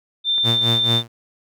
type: tone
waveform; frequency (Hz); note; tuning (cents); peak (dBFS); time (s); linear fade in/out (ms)
sine; 3578; A7; +28; -16; 0.24-1.03; 50
type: click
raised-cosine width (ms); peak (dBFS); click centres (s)
0.5; -23; 0.381
type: tone with tremolo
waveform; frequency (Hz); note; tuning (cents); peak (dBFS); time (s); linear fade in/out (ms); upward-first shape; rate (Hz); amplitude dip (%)
sawtooth; 116.54; A#2; 0; -14; 0.43-1.08; 50; sine; 4.5; 85
effects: none